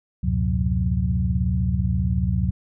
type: tone cluster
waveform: sine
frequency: 71.6 / 90.1 / 110.5 / 126.4 / 181.7 Hz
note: D2 / F#2 / A2 / B2 / F#3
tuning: -43 / -45 / +8 / +41 / -31 cents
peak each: -23 / -27 / -28 / -26 / -25 dBFS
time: 0.23-2.51 s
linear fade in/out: 10 ms
effects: none